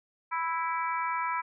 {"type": "harmonic tone", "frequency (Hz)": 329.6, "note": "E4", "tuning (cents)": 0, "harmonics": [3, 4, 5, 6, 7], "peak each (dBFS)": [-30, -34, -40, -42, -38], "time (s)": [0.31, 1.42], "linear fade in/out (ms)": 20, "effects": []}